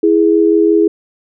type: tone pair together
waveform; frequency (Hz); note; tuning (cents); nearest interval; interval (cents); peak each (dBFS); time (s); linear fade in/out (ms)
sine; 329.6 / 415.3; E4 / G#4; 0 / 0; major third; 400; -10; 0.03-0.88; 5
effects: none